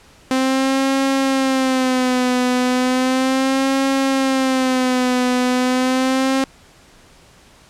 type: tone with vibrato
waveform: sawtooth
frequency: 260 Hz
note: C4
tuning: 11 cents flat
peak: -11 dBFS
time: 0.31-6.44 s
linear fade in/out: 0 ms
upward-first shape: sine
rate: 0.35 Hz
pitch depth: 68 cents each way
effects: pink hiss -48 dBFS RMS until 7.69 s + low-pass 9000 Hz 12 dB/octave